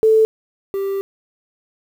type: tone pair in turn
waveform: sine / triangle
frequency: 440 / 392 Hz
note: A4 / G4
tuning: 0 / 0 cents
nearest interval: major second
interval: 200 cents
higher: first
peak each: -9 / -17 dBFS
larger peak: first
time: 0.03-0.25 / 0.74-1.01 s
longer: second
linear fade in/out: 0 ms
effects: 7-bit